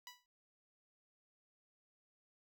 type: tone with exponential decay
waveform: 10% pulse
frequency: 984 Hz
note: B5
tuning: 7 cents flat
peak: -38 dBFS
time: 0.07-0.26 s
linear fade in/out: 1 ms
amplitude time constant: 41 ms
effects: none